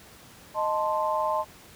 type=chord; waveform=sine; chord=A diminished; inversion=second; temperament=equal; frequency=622.3 / 880 / 1046.5 Hz; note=Eb5 / A5 / C6; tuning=0 / 0 / 0 cents; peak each=-28 dBFS; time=0.54-1.45 s; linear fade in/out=50 ms; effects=pink hiss -50 dBFS RMS until 1.75 s + high-pass 60 Hz 12 dB/octave